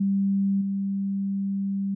sine tone with level steps, 196.7 Hz, G3, 6 cents sharp, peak -20 / -24 dBFS, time 0-1.95 s, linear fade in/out 10 ms, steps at 0.61 s, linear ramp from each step 5 ms, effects none

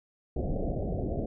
pink low-pass noise, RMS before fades -31 dBFS, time 0.36-1.26 s, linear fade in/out 5 ms, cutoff 720 Hz, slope 96 dB/octave, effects none

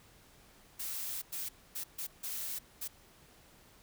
blue noise bursts at uneven times, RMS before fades -39 dBFS, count 6, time 0.79-1.22 / 1.32-1.49 / 1.75-1.84 / 1.98-2.07 / 2.23-2.59 / 2.81-2.88 s, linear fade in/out 10 ms, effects pink hiss -61 dBFS RMS until 3.82 s

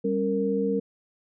sine tone cluster, 197.1 / 274.4 / 462.4 Hz, G3 / C#4 / A#4, +10 / -17 / -14 cents, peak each -27 / -30 / -25 dBFS, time 0.04-0.8 s, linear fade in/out 10 ms, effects none

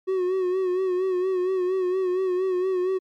triangle tone with vibrato, 370 Hz, F#4, in tune, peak -19 dBFS, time 0.07-2.99 s, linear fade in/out 20 ms, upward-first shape sine, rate 4.3 Hz, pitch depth 53 cents each way, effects MP3 96 kbps

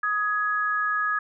sine tone pair together, 1254.1 / 1674 Hz, D#6 / G#6, +13 / +13 cents, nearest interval perfect fourth, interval 500 cents, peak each -25 dBFS, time 0.03-1.19 s, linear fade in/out 5 ms, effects none

